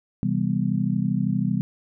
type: chord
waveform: sine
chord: C major seventh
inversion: none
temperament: just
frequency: 130.81 / 163.52 / 196.22 / 245.3 Hz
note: C3 / E3 / G3 / B3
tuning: 0 / -14 / +2 / -12 cents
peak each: -27 / -26 / -24 / -28 dBFS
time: 0.23-1.61 s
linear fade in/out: 0 ms
effects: none